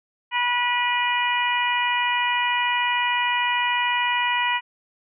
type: harmonic tone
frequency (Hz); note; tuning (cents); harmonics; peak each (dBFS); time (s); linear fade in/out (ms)
486.7; B4; -25; 2 / 3 / 4 / 5 / 6; -23 / -33 / -25 / -27 / -28; 0.31-4.61; 50
effects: none